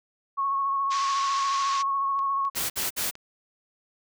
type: tone with vibrato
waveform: sine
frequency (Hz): 1100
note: C#6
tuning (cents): -14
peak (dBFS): -23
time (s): 0.37-2.5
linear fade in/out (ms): 20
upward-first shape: sine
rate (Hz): 14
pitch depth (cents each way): 23
type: band-pass noise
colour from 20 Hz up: white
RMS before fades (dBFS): -35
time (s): 0.9-1.83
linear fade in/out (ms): 20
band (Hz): 1000 to 6500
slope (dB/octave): 48
type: clicks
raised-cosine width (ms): 0.2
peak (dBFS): -30 / -30 / -31 / -28 / -23 / -26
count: 6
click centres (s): 1.213 / 2.191 / 2.451 / 2.549 / 2.697 / 3.154
type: noise bursts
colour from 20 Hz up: white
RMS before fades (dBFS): -28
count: 3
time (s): 2.55-3.112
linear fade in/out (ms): 20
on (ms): 150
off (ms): 56
effects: none